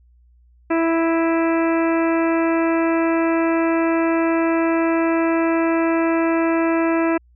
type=harmonic tone with a mistuned harmonic; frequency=329.6 Hz; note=E4; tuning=in tune; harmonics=1 / 2 / 3 / 4 / 5 / 6 / 7 / 8; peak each=-17 / -23 / -27 / -29 / -31 / -33 / -34 / -35 dBFS; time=0.7-7.18 s; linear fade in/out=10 ms; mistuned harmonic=7; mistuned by=+35 cents; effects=added 60 Hz sine -50 dBFS peak until 7.35 s